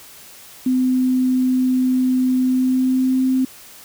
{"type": "tone with pitch glide", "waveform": "sine", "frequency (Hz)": [255.7, 259.9], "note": ["C4", "C4"], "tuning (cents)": [-40, -11], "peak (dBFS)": -14, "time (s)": [0.66, 3.45], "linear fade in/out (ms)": 5, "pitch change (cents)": 29, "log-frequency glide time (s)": [2.42, 3.26], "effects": ["white hiss -42 dBFS RMS until 3.84 s"]}